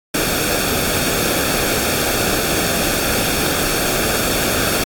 pink noise with comb filter, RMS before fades -18 dBFS, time 0.14-4.84 s, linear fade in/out 5 ms, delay 1 ms, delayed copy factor -0.6, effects AAC 64 kbps

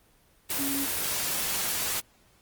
sine tone in noise, 277.2 Hz, C#4, in tune, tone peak -30 dBFS, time 0.58-0.86 s, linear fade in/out 20 ms, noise white, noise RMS -29 dBFS, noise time 0.49-2.01 s, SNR -4 dB, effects pink hiss -62 dBFS RMS until 2.41 s + Opus 24 kbps

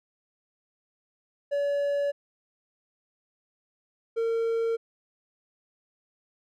triangle tone pair in turn, 570 / 457.1 Hz, C#5 / A#4, +48 / -34 cents, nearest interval major third, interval 382 cents, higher first, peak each -22 dBFS, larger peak neither, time 1.51-2.12 / 4.16-4.77 s, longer neither, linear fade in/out 20 ms, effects none

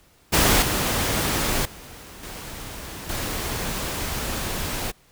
pink noise with level steps, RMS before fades -17 / -23 / -42 / -36 / -28 dBFS, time 0.32-4.92 s, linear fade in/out 20 ms, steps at 0.62 / 1.65 / 2.23 / 3.09 s, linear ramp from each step 5 ms, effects pink hiss -57 dBFS RMS until 5.11 s

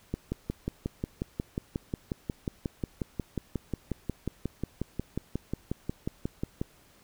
click train, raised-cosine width 3 ms, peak -17 dBFS, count 37, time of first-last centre 0.14-6.615 s, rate 5.56 Hz, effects pink hiss -60 dBFS RMS until 7.03 s

